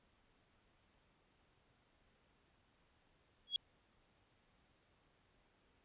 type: tone with exponential growth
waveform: sine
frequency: 3322 Hz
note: G#7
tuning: in tune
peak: -29 dBFS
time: 3.47-3.56 s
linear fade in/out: 1 ms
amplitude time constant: 19 ms
effects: pink hiss -74 dBFS RMS until 5.84 s + resampled to 8000 Hz